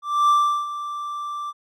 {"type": "tone with ADSR envelope", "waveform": "triangle", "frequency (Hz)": 1174.7, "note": "D6", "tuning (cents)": 0, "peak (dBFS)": -11, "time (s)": [0.02, 1.53], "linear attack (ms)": 270, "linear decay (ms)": 370, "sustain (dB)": -14, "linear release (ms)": 37, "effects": []}